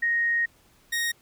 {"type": "tone pair in turn", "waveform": ["sine", "sawtooth"], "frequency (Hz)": [1868, 1868], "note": ["A#6", "A#6"], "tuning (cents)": [3, 3], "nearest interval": "unison", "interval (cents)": 0, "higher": "neither", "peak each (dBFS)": -21, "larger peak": "neither", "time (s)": [[0.02, 0.46], [0.92, 1.12]], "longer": "first", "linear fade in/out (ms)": 10, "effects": ["pink hiss -60 dBFS RMS until 1.21 s"]}